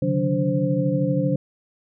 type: tone cluster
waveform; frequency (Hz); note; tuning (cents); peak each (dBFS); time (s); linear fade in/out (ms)
sine; 137.6 / 150.5 / 182.6 / 289.2 / 522; C#3 / D3 / F#3 / D4 / C5; -12 / +43 / -23 / -27 / -4; -25; 0.02-1.36; 5
effects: none